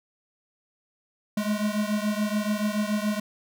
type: beating tone pair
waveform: square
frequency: 207.7 / 214.7 Hz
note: G#3 / A3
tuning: 0 / -42 cents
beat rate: 7 Hz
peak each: -27 / -29 dBFS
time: 1.37-3.2 s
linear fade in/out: 5 ms
effects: none